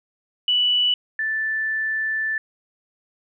sine tone pair in turn, 2960 / 1760 Hz, F#7 / A6, 0 / 0 cents, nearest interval major sixth, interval 900 cents, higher first, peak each -16 / -21 dBFS, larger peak first, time 0.48-0.94 / 1.19-2.38 s, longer second, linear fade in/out 2 ms, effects none

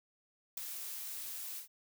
blue noise with ADSR envelope, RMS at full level -36 dBFS, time 0.57-1.68 s, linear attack 6 ms, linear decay 6 ms, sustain -7 dB, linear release 110 ms, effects none

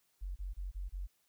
sine tone bursts, 46.25 Hz, F#1, in tune, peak -37 dBFS, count 5, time 0.21-1.072 s, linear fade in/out 20 ms, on 150 ms, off 28 ms, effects white hiss -75 dBFS RMS until 1.28 s

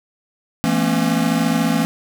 square tone cluster, 167.8 / 217.6 / 238.2 / 272 Hz, E3 / A3 / A#3 / C#4, +31 / -19 / +38 / -33 cents, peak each -22 dBFS, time 0.64-1.85 s, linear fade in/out 0 ms, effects none

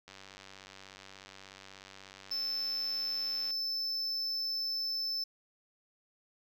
click train, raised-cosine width 0.2 ms, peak -32 dBFS, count 332, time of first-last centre 0.08-3.507 s, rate 96.6 Hz
triangle tone, 5274 Hz, E8, in tune, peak -31 dBFS, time 2.31-5.24 s, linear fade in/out 5 ms
effects none

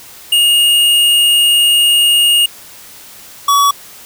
square tone pair in turn, 2850 / 1133.1 Hz, F7 / C#6, +34 / +38 cents, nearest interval octave + major third, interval 1596 cents, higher first, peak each -8 dBFS, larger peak neither, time 0.32-2.46 / 3.48-3.71 s, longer first, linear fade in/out 5 ms, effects white hiss -36 dBFS RMS until 4.05 s

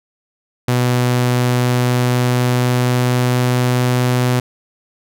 sawtooth tone with pitch glide, 123.7 to 124.7 Hz, B2 to B2, +3 to +17 cents, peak -9 dBFS, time 0.68-4.4 s, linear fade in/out 5 ms, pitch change +14 cents, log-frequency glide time 1.38-4.12 s, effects none

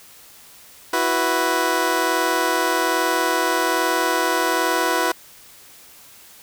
15% pulse chord, E suspended second, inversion none, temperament just, 329.6 / 370.8 / 494.4 Hz, E4 / F#4 / B4, 0 / +4 / +2 cents, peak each -17 dBFS, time 0.93-5.12 s, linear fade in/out 5 ms, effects white hiss -46 dBFS RMS until 6.42 s

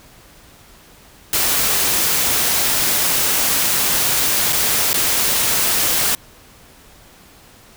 white noise with dropouts, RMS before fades -17 dBFS, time 1.33-6.15 s, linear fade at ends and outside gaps 1 ms, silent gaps 4.525-4.529 / 4.931-4.942 s, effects pink hiss -46 dBFS RMS until 7.76 s

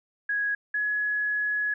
sine tone pair in turn, 1661.2 / 1687.3 Hz, G#6 / G#6, 0 / +27 cents, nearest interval unison, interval 27 cents, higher second, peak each -24 dBFS, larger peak neither, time 0.29-0.55 / 0.74-1.74 s, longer second, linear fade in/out 5 ms, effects none

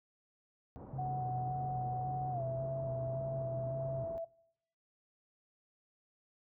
pink low-pass noise, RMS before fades -48 dBFS, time 0.76-4.18 s, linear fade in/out 0 ms, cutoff 860 Hz, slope 24 dB/octave
sine tone with vibrato, 130.81 Hz, C3, in tune, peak -38 dBFS, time 0.93-4.04 s, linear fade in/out 5 ms, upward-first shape square, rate 1.8 Hz, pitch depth 48 cents each way
sine tone with pitch glide, 740 to 663.1 Hz, F#5 to E5, 0 to +10 cents, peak -36 dBFS, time 0.98-4.25 s, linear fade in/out 10 ms, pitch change -190 cents, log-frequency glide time 2.32-2.42 s
effects noise-tail reverb RT60 0.8 s tail -24 dB re dry + high-pass 60 Hz 12 dB/octave

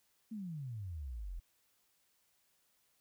sine exponential sweep, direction down, 230 to 39.35 Hz, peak -40 dBFS, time 0.31-1.4 s, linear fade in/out 10 ms, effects white hiss -75 dBFS RMS until 3 s

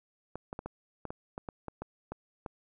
clicks, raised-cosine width 1 ms, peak -24 dBFS, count 12, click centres 0.356 / 0.529 / 0.591 / 0.66 / 1.053 / 1.105 / 1.379 / 1.488 / 1.683 / 1.82 / 2.12 / 2.462 s, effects none

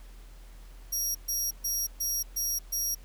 25% pulse tone bursts, 5660 Hz, F8, 22 cents sharp, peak -23 dBFS, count 6, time 0.92-2.95 s, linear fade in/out 10 ms, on 230 ms, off 130 ms, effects added 41 Hz sine -45 dBFS peak until 3.04 s + pink hiss -58 dBFS RMS until 3.04 s

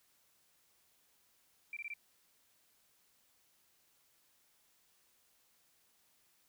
sine tone bursts, 2349 Hz, D7, in tune, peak -40 dBFS, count 4, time 1.73-1.938 s, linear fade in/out 2 ms, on 37 ms, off 20 ms, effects white hiss -72 dBFS RMS until 6.48 s

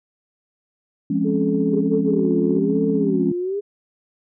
sine chord, Db major seventh, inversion first, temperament equal with one note detuned, 172.11 / 207.7 / 261.6 / 277.2 Hz, F3 / Ab3 / C4 / Db4, -25 / 0 / 0 / 0 cents, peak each -24 / -22 / -26 / -21 dBFS, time 1.1-3.32 s, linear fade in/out 5 ms
sine tone with pitch glide, 430 to 433.5 Hz, A4 to A4, -40 to -26 cents, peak -23 dBFS, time 1.24-2.6 s, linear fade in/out 20 ms, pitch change +14 cents, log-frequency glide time 1.76-2.03 s
sine tone with vibrato, 393.5 Hz, G4, 7 cents sharp, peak -21 dBFS, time 1.72-3.61 s, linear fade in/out 20 ms, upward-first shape sine, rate 1.1 Hz, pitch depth 200 cents each way
effects tanh soft clip ceiling -4 dBFS

